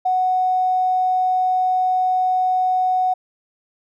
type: tone with tanh clipping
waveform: triangle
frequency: 740 Hz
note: F#5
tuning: in tune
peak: -15 dBFS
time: 0.05-3.14 s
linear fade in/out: 10 ms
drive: 3 dB
effects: none